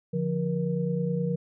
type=tone cluster; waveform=sine; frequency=145.3 / 174.9 / 474.6 Hz; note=D3 / F3 / A#4; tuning=-18 / +3 / +31 cents; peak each=-31 / -27 / -31 dBFS; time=0.13-1.36 s; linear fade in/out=10 ms; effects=none